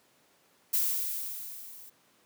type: noise with level ramp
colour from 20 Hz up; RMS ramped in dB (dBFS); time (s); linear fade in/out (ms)
violet; -26 to -50; 0.73-1.9; 10
effects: pink hiss -65 dBFS RMS until 2.25 s + high-pass 200 Hz 12 dB/octave